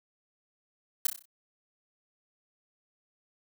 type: noise with echo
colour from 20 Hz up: blue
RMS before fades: -24 dBFS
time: 1.05-1.07 s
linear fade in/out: 5 ms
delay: 31 ms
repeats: 6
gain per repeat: -6 dB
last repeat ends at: 1.256 s
effects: none